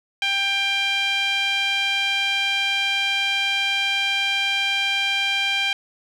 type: tone with band-pass filter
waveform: sawtooth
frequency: 792 Hz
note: G5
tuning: 18 cents sharp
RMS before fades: -22 dBFS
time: 0.22-5.73 s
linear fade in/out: 2 ms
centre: 2800 Hz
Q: 4.2
effects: none